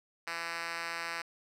5% pulse tone with band-pass filter, 167.9 Hz, E3, 32 cents sharp, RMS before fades -38 dBFS, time 0.27-1.22 s, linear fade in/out 5 ms, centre 2700 Hz, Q 0.8, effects none

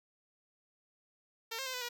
5% pulse tone with pitch steps, 454.6 / 532 / 516 / 499.5 / 481 Hz, A#4 / C5 / C5 / B4 / B4, -43 / +29 / -24 / +20 / -46 cents, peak -26 dBFS, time 1.51-1.89 s, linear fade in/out 10 ms, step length 76 ms, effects none

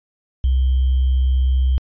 sine tone with sample-and-hold, 64.6 Hz, C2, 21 cents flat, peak -13 dBFS, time 0.44-1.78 s, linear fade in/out 0 ms, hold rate 3150 Hz, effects resampled to 11025 Hz

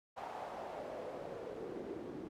pink noise with band-pass filter sweep, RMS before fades -45 dBFS, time 0.16-2.29 s, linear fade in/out 20 ms, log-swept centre 820 to 310 Hz, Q 2.9, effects none

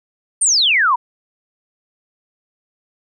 sine exponential sweep, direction down, 9397 to 923 Hz, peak -11 dBFS, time 0.41-0.96 s, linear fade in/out 10 ms, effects none

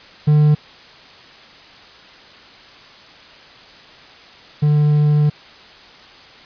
triangle tone pair in turn, 150 / 148.88 Hz, D3 / D3, +37 / +24 cents, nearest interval unison, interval 13 cents, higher first, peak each -7 / -9 dBFS, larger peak first, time 0.27-0.55 / 4.62-5.3 s, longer second, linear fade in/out 10 ms, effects white hiss -42 dBFS RMS until 6.45 s + resampled to 11025 Hz

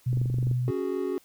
sine tone with tremolo, 124.2 Hz, B2, 10 cents sharp, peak -22 dBFS, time 0.06-0.71 s, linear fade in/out 10 ms, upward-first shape sine, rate 3 Hz, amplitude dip 25%
click train, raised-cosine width 3 ms, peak -23 dBFS, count 10, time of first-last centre 0.13-0.513 s, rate 23.5 Hz
triangle chord, C# suspended fourth, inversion none, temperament equal, 277.2 / 370 / 415.3 Hz, C#4 / F#4 / G#4, 0 / 0 / 0 cents, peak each -31 / -27 / -31 dBFS, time 0.68-1.18 s, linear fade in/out 0 ms
effects white hiss -60 dBFS RMS until 1.24 s

